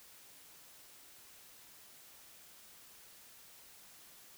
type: silence
effects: white hiss -58 dBFS RMS until 4.37 s